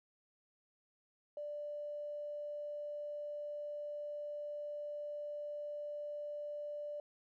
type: tone with tanh clipping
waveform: triangle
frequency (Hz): 589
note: D5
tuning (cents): +5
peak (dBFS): -40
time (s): 1.37-7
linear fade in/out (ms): 2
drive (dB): 3
effects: none